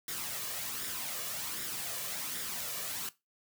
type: noise with flanger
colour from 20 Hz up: white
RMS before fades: -38 dBFS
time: 0.08-3.09 s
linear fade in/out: 2 ms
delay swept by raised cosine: 0.56 to 1.76 ms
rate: 1.3 Hz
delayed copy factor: +0.5
effects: noise-tail reverb RT60 0.2 s tail -17 dB re dry + high-pass 100 Hz 12 dB/octave